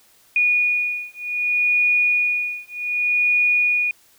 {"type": "beating tone pair", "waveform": "sine", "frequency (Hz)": [2453, 2453.65], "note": ["D#7", "D#7"], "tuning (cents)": [-25, -25], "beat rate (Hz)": 0.65, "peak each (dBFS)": [-20, -20], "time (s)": [0.36, 3.91], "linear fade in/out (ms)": 2, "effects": ["white hiss -55 dBFS RMS until 4.18 s"]}